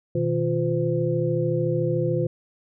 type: tone cluster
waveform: sine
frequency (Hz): 124.8 / 158.4 / 351 / 511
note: B2 / D#3 / F4 / C5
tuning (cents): +19 / +31 / +9 / -41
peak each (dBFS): -26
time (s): 0.15-2.27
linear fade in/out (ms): 5
effects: none